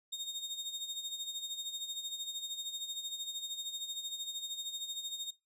30% pulse tone with tremolo, 3700 Hz, A#7, 14 cents flat, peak -33 dBFS, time 0.12-5.31 s, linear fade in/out 10 ms, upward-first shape sine, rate 13 Hz, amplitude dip 65%, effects noise-tail reverb RT60 0.2 s tail -20 dB re dry + resampled to 32000 Hz

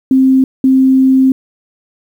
sine tone bursts at uneven times, 263.3 Hz, C4, 11 cents sharp, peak -5 dBFS, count 2, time 0.11-0.44 / 0.64-1.32 s, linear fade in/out 2 ms, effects 7-bit

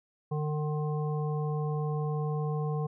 harmonic tone with a mistuned harmonic, 151.4 Hz, D#3, 47 cents flat, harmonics 1 / 3 / 5 / 7, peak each -29 / -36 / -41 / -43 dBFS, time 0.31-2.87 s, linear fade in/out 10 ms, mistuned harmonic 1, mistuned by -15 cents, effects none

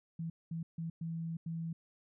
sine tone bursts at uneven times, 164.81 Hz, E3, in tune, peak -36 dBFS, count 5, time 0.19-0.3 / 0.51-0.63 / 0.78-0.9 / 1.01-1.37 / 1.46-1.73 s, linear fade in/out 5 ms, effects none

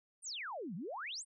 sine exponential two-way sweep, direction down then up, 9740 to 155 to 9740 Hz, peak -40 dBFS, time 0.22-1.25 s, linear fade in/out 50 ms, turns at 0.75 s, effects none

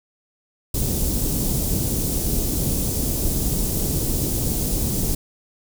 pink band-stop noise, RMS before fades -22 dBFS, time 0.74-5.15 s, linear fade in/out 5 ms, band 340 to 7700 Hz, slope 12 dB/octave, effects none

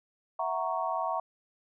sine chord, F# dominant seventh, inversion third, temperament equal, 659.3 / 740 / 932.3 / 1108.7 Hz, E5 / F#5 / A#5 / C#6, 0 / 0 / 0 / 0 cents, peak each -34 dBFS, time 0.39-1.2 s, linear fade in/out 5 ms, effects none

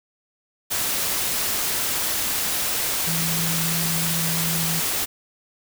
sine tone in noise, 165 Hz, E3, 2 cents sharp, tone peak -26 dBFS, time 3.06-4.81 s, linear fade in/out 20 ms, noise white, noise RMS -24 dBFS, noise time 0.7-5.06 s, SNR -5 dB, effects none

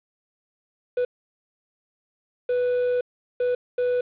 triangle tone bursts at uneven times, 493.9 Hz, B4, in tune, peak -18 dBFS, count 4, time 0.97-1.05 / 2.49-3.01 / 3.4-3.55 / 3.78-4.01 s, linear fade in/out 5 ms, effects resampled to 8000 Hz + 8-bit

